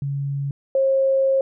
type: tone pair in turn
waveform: sine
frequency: 140 / 537.3 Hz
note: C#3 / C5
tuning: +18 / +46 cents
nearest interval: octave + major seventh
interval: 2328 cents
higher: second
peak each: -22 / -15 dBFS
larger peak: second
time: 0.02-0.51 / 0.75-1.41 s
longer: second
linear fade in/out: 2 ms
effects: none